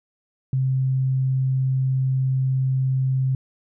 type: tone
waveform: sine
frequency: 131.6 Hz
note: C3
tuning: 10 cents sharp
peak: -18 dBFS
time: 0.53-3.35 s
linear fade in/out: 2 ms
effects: none